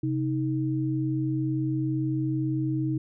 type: tone pair together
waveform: sine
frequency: 132.15 / 314.3 Hz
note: C3 / D#4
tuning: +18 / +18 cents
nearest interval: octave + minor third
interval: 1500 cents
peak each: -27 dBFS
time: 0.03-2.98 s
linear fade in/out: 5 ms
effects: none